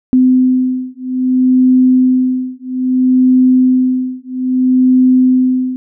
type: beating tone pair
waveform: sine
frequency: 255.3 / 255.91 Hz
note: C4 / C4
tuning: -42 / -38 cents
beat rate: 0.61 Hz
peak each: -11 dBFS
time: 0.13-5.76 s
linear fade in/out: 0 ms
effects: none